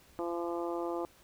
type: harmonic tone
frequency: 171.2 Hz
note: F3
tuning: 34 cents flat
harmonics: 2 / 3 / 4 / 5 / 6 / 7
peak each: -35 / -39 / -41 / -43 / -45 / -46 dBFS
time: 0.19-1.05 s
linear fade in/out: 0 ms
effects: pink hiss -61 dBFS RMS until 1.23 s